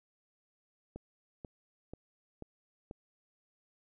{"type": "click train", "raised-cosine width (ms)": 2, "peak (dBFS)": -30, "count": 5, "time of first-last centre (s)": [0.96, 2.911], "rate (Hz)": 2.05, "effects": []}